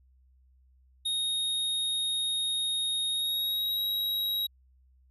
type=tone with pitch glide; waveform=square; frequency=3729 to 3834 Hz; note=A#7 to A#7; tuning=0 to +48 cents; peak=-28 dBFS; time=1.05-4.47 s; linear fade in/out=10 ms; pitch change=+48 cents; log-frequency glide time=3.09-3.8 s; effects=added 64 Hz sine -59 dBFS peak until 5.1 s